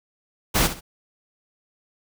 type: noise with echo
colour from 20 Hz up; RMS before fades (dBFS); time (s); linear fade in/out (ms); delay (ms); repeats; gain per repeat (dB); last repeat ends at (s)
pink; -19; 0.54-0.68; 20; 65; 2; -11; 0.81
effects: none